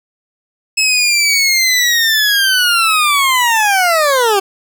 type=linear sweep; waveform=20% pulse; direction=down; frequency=2600 to 379.4 Hz; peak=-5 dBFS; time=0.77-4.4 s; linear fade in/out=10 ms; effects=none